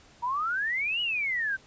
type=exponential two-way sweep; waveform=sine; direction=up then down; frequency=932.3 to 2960 to 1525 Hz; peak=-26 dBFS; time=0.22-1.57 s; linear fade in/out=20 ms; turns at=1.01 s; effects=pink hiss -56 dBFS RMS until 1.66 s + resampled to 16000 Hz